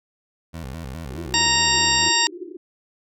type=tone with vibrato; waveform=20% pulse; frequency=73.42 Hz; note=D2; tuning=in tune; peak=-26 dBFS; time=0.53-2.1 s; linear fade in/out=20 ms; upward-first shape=square; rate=4.8 Hz; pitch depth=210 cents each way
type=band-pass noise; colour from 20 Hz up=pink; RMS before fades=-36 dBFS; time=1.1-2.57 s; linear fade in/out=5 ms; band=320 to 380 Hz; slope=96 dB/octave
type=harmonic tone; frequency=930 Hz; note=A#5; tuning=4 cents flat; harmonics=1 / 2 / 3 / 4 / 5 / 6 / 8; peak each=-24 / -24 / -24 / -24 / -24 / -24 / -24 dBFS; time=1.34-2.27 s; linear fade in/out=0 ms
effects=none